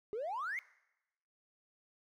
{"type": "exponential sweep", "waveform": "triangle", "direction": "up", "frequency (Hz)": [400.3, 2217], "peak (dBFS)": -33, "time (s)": [0.13, 0.59], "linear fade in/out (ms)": 0, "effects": ["noise-tail reverb RT60 0.9 s tail -23 dB re dry", "tanh soft clip ceiling -33 dBFS"]}